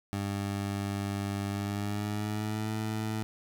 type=tone with pitch glide; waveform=20% pulse; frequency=100 to 109.05 Hz; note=G2 to A2; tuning=+35 to -15 cents; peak=-26 dBFS; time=0.13-3.23 s; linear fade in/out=0 ms; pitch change=+150 cents; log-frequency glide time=1.51-2.74 s; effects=none